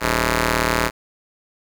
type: ring-modulated tone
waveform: 5% pulse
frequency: 117.9 Hz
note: A#2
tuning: 20 cents sharp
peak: -3 dBFS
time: 0-0.91 s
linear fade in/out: 50 ms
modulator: 748 Hz
effects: none